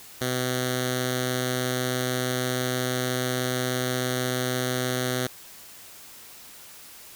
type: tone with notch filter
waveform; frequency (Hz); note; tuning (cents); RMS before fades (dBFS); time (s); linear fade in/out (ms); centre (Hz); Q
5% pulse; 126.2; B2; +38; -27; 0.21-5.27; 5; 960; 0.93
effects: white hiss -46 dBFS RMS until 7.15 s